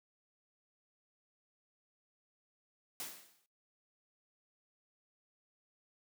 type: noise with exponential decay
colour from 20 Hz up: white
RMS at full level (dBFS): -40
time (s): 3-3.46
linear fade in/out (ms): 1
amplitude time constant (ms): 100
effects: noise-tail reverb RT60 0.2 s tail -19 dB re dry + high-pass 150 Hz 12 dB/octave